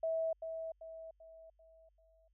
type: tone with echo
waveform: sine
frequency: 650 Hz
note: E5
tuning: 24 cents flat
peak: -32 dBFS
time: 0.03-0.33 s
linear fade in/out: 5 ms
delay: 390 ms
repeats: 5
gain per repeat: -7 dB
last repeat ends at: 2.28 s
effects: added 50 Hz sine -70 dBFS peak until 2.33 s